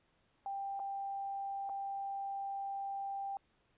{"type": "tone with dropouts", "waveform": "sine", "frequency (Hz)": 790, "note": "G5", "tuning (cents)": 13, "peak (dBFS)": -37, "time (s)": [0.46, 3.37], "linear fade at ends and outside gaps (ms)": 1, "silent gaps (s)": [[0.794, 0.799], [1.692, 1.696]], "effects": ["pink hiss -74 dBFS RMS until 3.77 s", "resampled to 8000 Hz"]}